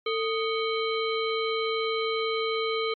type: harmonic tone with a mistuned harmonic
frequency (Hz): 447.2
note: A4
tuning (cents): +28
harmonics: 1 / 3 / 5 / 7 / 9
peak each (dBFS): -27 / -32 / -34 / -35 / -37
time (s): 0.06-2.94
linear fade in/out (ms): 5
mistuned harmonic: 3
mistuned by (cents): -130
effects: MP3 64 kbps